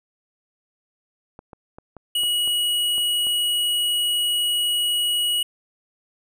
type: clicks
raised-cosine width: 1 ms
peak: -26 dBFS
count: 8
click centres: 1.391 / 1.532 / 1.785 / 1.967 / 2.235 / 2.476 / 2.981 / 3.269 s
type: tone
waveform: square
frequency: 2912 Hz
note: F#7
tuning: 28 cents flat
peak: -20 dBFS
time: 2.15-5.43 s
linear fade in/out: 5 ms
effects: none